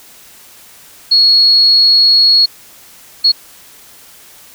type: tone bursts at uneven times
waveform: sine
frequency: 4331 Hz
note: C#8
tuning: 41 cents flat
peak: -5 dBFS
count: 2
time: 1.11-2.46 / 3.24-3.32 s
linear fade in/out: 10 ms
effects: white hiss -40 dBFS RMS until 4.54 s